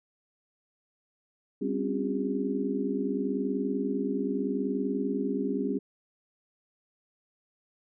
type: tone cluster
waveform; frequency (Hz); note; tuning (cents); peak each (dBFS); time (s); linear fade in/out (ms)
sine; 198 / 258.8 / 278.8 / 354.3 / 404.3; G3 / C4 / C#4 / F4 / G#4; +18 / -19 / +10 / +25 / -46; -33 / -32 / -33 / -38 / -33; 1.61-5.79; 10
effects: none